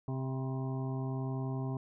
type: harmonic tone with a mistuned harmonic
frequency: 131.6 Hz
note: C3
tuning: 10 cents sharp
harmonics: 1 / 2 / 3 / 5 / 6 / 7 / 8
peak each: -34 / -40 / -44 / -48 / -50 / -51 / -52 dBFS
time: 0.08-1.77 s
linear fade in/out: 2 ms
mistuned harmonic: 7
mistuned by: +75 cents
effects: none